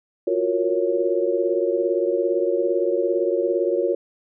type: chord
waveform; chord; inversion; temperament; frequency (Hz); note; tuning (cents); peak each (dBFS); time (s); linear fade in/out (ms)
sine; Gb major seventh; third; equal with one note detuned; 349.2 / 366.8 / 466.2 / 554.4; F4 / Gb4 / Bb4 / Db5; 0 / -15 / 0 / 0; -24; 0.27-3.95; 5
effects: none